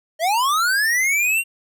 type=linear sweep; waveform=square; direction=up; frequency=610 to 2794 Hz; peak=-17 dBFS; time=0.19-1.44 s; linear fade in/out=50 ms; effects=none